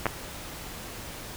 clicks, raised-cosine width 0.5 ms, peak -9 dBFS, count 2, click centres 0.057 / 0.066 s, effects pink hiss -40 dBFS RMS until 1.36 s

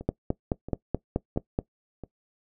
two click trains, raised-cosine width 2 ms, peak -11 / -24 dBFS, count 8 / 4, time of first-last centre 0.09-1.589 / 0.01-2.037 s, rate 4.67 / 1.48 Hz, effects noise-tail reverb RT60 0.1 s tail -20 dB re dry

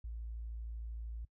triangle tone with tanh clipping, 56.5 Hz, A1, 47 cents sharp, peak -40 dBFS, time 0.04-1.25 s, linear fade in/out 5 ms, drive 4 dB, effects noise-tail reverb RT60 0.1 s tail -21 dB re dry

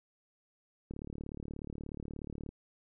click train, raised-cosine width 3 ms, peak -29 dBFS, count 59, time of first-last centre 0.91-2.49 s, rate 36.7 Hz, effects none

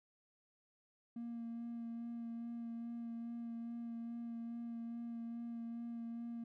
triangle tone with vibrato, 233.1 Hz, A#3, in tune, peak -39 dBFS, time 1.16-6.44 s, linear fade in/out 5 ms, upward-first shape sine, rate 2.4 Hz, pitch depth 15 cents each way, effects tanh soft clip ceiling -37 dBFS

